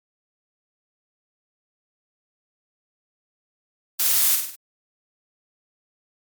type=noise with echo; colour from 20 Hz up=blue; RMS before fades=-20 dBFS; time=3.99-4.36 s; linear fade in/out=10 ms; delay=50 ms; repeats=4; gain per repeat=-5 dB; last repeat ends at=4.56 s; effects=MP3 96 kbps